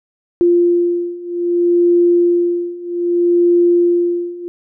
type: beating tone pair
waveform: sine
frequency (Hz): 347.6 / 348.23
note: F4 / F4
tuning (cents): -8 / -5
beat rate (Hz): 0.63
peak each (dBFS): -15 / -13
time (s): 0.41-4.48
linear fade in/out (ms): 0
effects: none